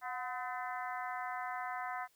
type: harmonic tone with a mistuned harmonic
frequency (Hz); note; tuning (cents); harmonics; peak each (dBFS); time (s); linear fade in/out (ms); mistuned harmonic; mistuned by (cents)
254.1; B3; +49; 3 / 4 / 5 / 6 / 7 / 8; -41 / -43 / -45 / -47 / -48 / -49; 0.01-2.08; 50; 3; -65
effects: white hiss -71 dBFS RMS until 2.15 s